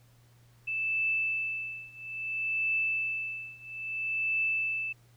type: tone with tremolo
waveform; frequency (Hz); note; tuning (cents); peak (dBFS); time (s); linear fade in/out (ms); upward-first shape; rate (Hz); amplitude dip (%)
sine; 2637; E7; 0; -25; 0.67-4.93; 10; triangle; 0.6; 95
effects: added 119 Hz sine -58 dBFS peak until 5.16 s + pink hiss -66 dBFS RMS until 5.16 s